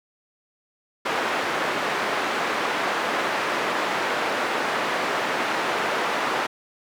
white band-pass noise, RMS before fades -25 dBFS, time 1.05-6.47 s, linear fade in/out 10 ms, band 300 to 1600 Hz, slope 12 dB/octave, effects none

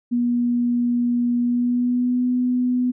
sine tone with pitch glide, 241.2 to 249 Hz, B3 to B3, -41 to +14 cents, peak -17 dBFS, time 0.11-2.92 s, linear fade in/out 20 ms, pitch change +55 cents, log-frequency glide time 1.4-2.25 s, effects none

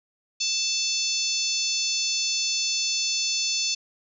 harmonic tone, 880 Hz, A5, in tune, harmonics 3 / 4 / 5 / 6 / 7 / 8, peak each -32 / -32 / -28 / -30 / -29 / -35 dBFS, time 0.4-3.75 s, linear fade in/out 10 ms, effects none

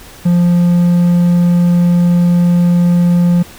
triangle tone, 174.61 Hz, F3, in tune, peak -5 dBFS, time 0.25-3.43 s, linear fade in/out 10 ms, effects pink hiss -36 dBFS RMS until 3.58 s

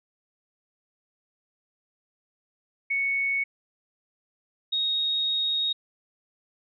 sine tone pair in turn, 2217 / 3749 Hz, C#7 / A#7, 0 / +9 cents, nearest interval major sixth, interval 909 cents, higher second, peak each -23 dBFS, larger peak neither, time 2.9-3.44 / 4.72-5.73 s, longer second, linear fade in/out 10 ms, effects none

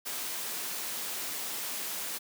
white noise, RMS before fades -36 dBFS, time 0.05-2.19 s, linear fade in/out 20 ms, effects high-pass 200 Hz 12 dB/octave

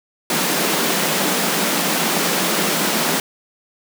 pink high-pass noise, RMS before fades -19 dBFS, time 0.3-3.2 s, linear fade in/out 2 ms, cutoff 160 Hz, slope 96 dB/octave, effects none

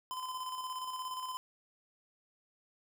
square tone with tremolo, 1022 Hz, C6, 41 cents flat, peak -37 dBFS, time 0.11-1.37 s, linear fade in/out 0 ms, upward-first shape square, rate 17 Hz, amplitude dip 40%, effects none

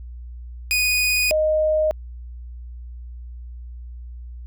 sawtooth / sine tone pair in turn, 2479 / 619.8 Hz, D#7 / D#5, -7 / -7 cents, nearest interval 2 octaves, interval 2400 cents, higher first, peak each -14 / -16 dBFS, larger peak first, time 0.71-1.31 / 1.31-1.91 s, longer neither, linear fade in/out 0 ms, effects added 60 Hz sine -33 dBFS peak until 4.46 s

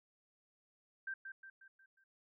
sine tone with echo, 1569 Hz, G6, 1 cent sharp, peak -39 dBFS, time 1.07-1.14 s, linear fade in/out 5 ms, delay 180 ms, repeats 5, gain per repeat -6 dB, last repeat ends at 2.04 s, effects none

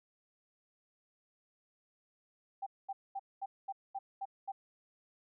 sine tone bursts, 784 Hz, G5, in tune, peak -36 dBFS, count 8, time 2.62-4.52 s, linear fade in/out 10 ms, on 45 ms, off 220 ms, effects none

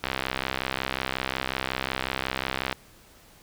click train, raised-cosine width 0.3 ms, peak -10 dBFS, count 177, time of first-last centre 0.04-2.727 s, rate 65.5 Hz, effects pink hiss -54 dBFS RMS until 3.42 s

